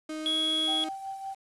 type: tone with pitch glide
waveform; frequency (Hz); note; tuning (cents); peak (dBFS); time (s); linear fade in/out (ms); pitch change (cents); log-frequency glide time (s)
35% pulse; 311.1 to 315.1; D#4 to D#4; 0 to +22; -32; 0.09-0.89; 5; +22; 0.22-0.33
type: tone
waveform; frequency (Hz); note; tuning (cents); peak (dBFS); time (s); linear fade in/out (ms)
triangle; 3339; G#7; +9; -24; 0.26-0.84; 0
type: tone with tremolo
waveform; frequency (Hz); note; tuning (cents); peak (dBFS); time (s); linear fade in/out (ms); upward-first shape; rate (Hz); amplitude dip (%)
sine; 778; G5; -13; -32; 0.67-1.35; 20; triangle; 5.3; 60
effects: resampled to 24000 Hz + 9-bit